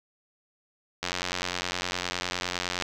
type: click train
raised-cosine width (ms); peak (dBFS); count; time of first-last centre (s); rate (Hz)
0.2; -11; 162; 1.03-2.823; 89.8
effects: none